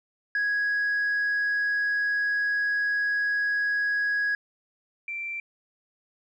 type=tone pair in turn; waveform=sine; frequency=1661.2 / 2349 Hz; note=G#6 / D7; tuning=0 / 0 cents; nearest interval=tritone; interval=600 cents; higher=second; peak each=-21 / -30 dBFS; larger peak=first; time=0.35-4.35 / 5.08-5.4 s; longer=first; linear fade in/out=2 ms; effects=tanh soft clip ceiling -21 dBFS